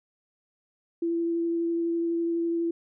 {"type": "tone with vibrato", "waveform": "sine", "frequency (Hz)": 336.4, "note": "E4", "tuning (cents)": 35, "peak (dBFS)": -24, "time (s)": [1.02, 2.71], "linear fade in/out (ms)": 5, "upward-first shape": "triangle", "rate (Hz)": 12, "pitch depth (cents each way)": 11, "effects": []}